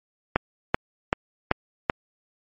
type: click train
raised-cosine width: 0.5 ms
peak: -3 dBFS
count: 5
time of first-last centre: 0.36-1.898 s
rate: 2.6 Hz
effects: MP3 32 kbps